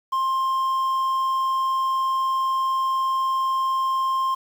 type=tone with quantisation; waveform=triangle; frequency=1057 Hz; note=C6; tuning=17 cents sharp; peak=-18 dBFS; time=0.12-4.35 s; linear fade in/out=10 ms; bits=8; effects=none